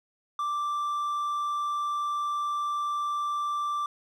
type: tone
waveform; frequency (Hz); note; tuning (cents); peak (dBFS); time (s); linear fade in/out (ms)
triangle; 1174.7; D6; 0; -25; 0.39-3.86; 2
effects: none